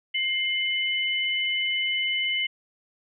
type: tone pair together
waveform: sine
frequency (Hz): 2111 / 2992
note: C7 / F#7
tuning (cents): +15 / +19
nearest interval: tritone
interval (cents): 604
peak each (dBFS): -26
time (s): 0.14-2.47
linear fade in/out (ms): 10
effects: none